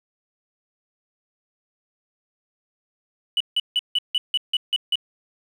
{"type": "tone bursts", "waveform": "sine", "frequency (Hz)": 2960, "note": "F#7", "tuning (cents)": 0, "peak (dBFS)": -16, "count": 9, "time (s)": [3.37, 4.956], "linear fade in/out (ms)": 2, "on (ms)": 34, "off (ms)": 160, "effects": ["tanh soft clip ceiling -14 dBFS", "8-bit"]}